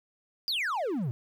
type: exponential sweep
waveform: triangle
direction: down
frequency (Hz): 4978 to 110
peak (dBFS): -26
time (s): 0.48-1.11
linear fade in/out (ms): 0
effects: 11-bit